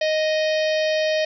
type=harmonic tone; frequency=622.3 Hz; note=D#5; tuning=in tune; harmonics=1 / 3 / 4 / 5 / 6 / 7 / 8 / 9; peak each=-19 / -29 / -31 / -33 / -35 / -36 / -37 / -38 dBFS; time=0.01-1.25 s; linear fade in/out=5 ms; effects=none